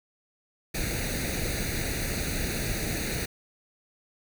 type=noise with comb filter; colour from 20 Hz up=pink; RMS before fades=-30 dBFS; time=0.74-3.26 s; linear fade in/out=10 ms; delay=0.47 ms; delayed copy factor=+0.8; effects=none